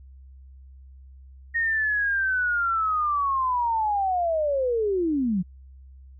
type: linear sweep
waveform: sine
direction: down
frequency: 1864.7 to 169.8 Hz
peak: -21 dBFS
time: 1.54-5.43 s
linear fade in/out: 20 ms
effects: added 66 Hz sine -44 dBFS peak until 6.19 s